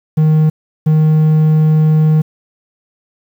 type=tone bursts at uneven times; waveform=triangle; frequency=155.56 Hz; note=D#3; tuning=in tune; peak=-5 dBFS; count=2; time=0.17-0.5 / 0.86-2.22 s; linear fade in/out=10 ms; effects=7-bit